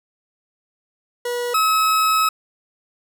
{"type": "tone pair in turn", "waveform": "40% pulse", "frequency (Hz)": [484.5, 1285.3], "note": ["B4", "E6"], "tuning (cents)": [-33, -44], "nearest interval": "octave + perfect fourth", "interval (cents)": 1689, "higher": "second", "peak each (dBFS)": [-21, -14], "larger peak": "second", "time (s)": [[1.25, 1.54], [1.54, 2.29]], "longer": "second", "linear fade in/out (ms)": 5, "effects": ["9-bit"]}